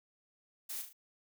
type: noise with echo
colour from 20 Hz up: blue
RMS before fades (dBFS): -41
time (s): 0.69-0.82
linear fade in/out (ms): 10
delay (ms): 37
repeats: 3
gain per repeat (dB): -6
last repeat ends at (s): 0.931
effects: none